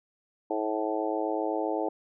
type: harmonic tone with a mistuned harmonic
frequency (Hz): 107.8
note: A2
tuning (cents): -35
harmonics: 3 / 4 / 5 / 6 / 7 / 8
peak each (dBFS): -32 / -33 / -34 / -35 / -35 / -36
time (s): 0.5-1.89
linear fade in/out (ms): 5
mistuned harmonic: 8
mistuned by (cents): +17
effects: none